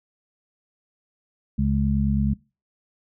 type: harmonic tone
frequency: 69.3 Hz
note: C#2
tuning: in tune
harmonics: 1 / 2 / 3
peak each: -24 / -24 / -22 dBFS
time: 1.58-2.34 s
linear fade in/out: 10 ms
effects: noise-tail reverb RT60 0.3 s tail -22 dB re dry